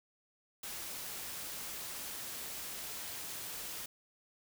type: noise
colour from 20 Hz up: white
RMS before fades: -43 dBFS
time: 0.63-3.86 s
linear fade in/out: 5 ms
effects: none